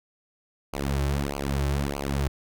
sawtooth tone with flanger, 70 Hz, C#2, 18 cents sharp, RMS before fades -27 dBFS, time 0.73-2.28 s, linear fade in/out 5 ms, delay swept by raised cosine 0.54 to 4.24 ms, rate 1.6 Hz, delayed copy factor -0.9, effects none

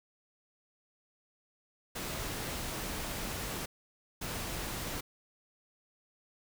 pink noise bursts at uneven times, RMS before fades -38 dBFS, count 2, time 1.95-3.66 / 4.21-5.01 s, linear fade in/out 10 ms, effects none

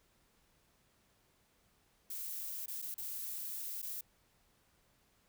violet noise with dropouts, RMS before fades -42 dBFS, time 2.1-4.01 s, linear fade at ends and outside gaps 5 ms, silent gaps 2.66-2.68 / 2.818-2.822 / 2.943-2.979 / 3.819-3.826 s, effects pink hiss -72 dBFS RMS until 5.28 s

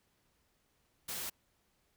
white noise, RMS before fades -40 dBFS, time 1.08-1.3 s, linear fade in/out 10 ms, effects pink hiss -75 dBFS RMS until 1.96 s

